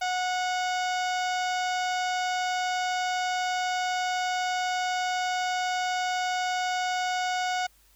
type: harmonic tone with a mistuned harmonic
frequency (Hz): 732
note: F#5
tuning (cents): -19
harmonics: 1 / 2 / 3 / 4 / 5 / 6 / 7 / 8 / 9 / 10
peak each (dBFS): -27 / -33 / -37 / -39 / -41 / -43 / -44 / -45 / -46 / -47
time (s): 0.01-7.67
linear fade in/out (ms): 10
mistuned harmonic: 6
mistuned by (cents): +68
effects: added 50 Hz sine -62 dBFS peak until 7.95 s + white hiss -62 dBFS RMS until 7.95 s